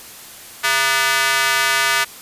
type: tone with high-pass filter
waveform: square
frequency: 134.9 Hz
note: C#3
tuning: 47 cents flat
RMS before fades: -17 dBFS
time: 0.63-2.05 s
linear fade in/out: 20 ms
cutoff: 1500 Hz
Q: 1.5
effects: white hiss -38 dBFS RMS until 2.21 s + resampled to 32000 Hz